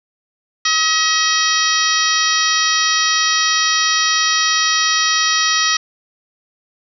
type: harmonic tone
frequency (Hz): 637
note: D#5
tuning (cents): +41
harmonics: 2 / 3 / 4 / 5 / 6 / 7 / 8 / 9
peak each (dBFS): -20 / -20 / -25 / -22 / -23 / -23 / -22 / -20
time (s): 0.65-5.77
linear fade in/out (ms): 5
effects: none